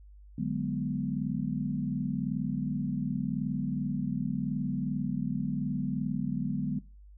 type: chord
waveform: sine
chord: G# half-diminished seventh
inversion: second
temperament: equal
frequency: 146.83 / 185 / 207.7 / 246.9 Hz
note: D3 / F#3 / G#3 / B3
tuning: 0 / 0 / 0 / 0 cents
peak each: -34 dBFS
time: 0.38-6.79 s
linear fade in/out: 5 ms
effects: noise-tail reverb RT60 0.3 s tail -19 dB re dry + added 50 Hz sine -49 dBFS peak until 7.17 s